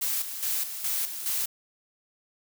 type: noise with tremolo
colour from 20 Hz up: blue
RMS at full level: -28 dBFS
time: 0.01-1.46 s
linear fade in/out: 10 ms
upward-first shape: square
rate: 2.4 Hz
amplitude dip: 60%
effects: none